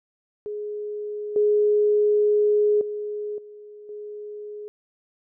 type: tone with level steps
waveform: sine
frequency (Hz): 418.2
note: G#4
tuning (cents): +12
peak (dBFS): -28 / -16 / -27 / -40 / -33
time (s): 0.46-4.68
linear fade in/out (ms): 0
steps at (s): 1.36 / 2.81 / 3.38 / 3.89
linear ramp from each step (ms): 2
effects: none